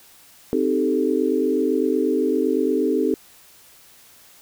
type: chord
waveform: sine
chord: A half-diminished seventh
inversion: first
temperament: equal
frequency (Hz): 261.6 / 311.1 / 392 / 440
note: C4 / Eb4 / G4 / A4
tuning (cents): 0 / 0 / 0 / 0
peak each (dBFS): -23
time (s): 0.53-3.14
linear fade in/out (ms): 0
effects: white hiss -50 dBFS RMS until 4.41 s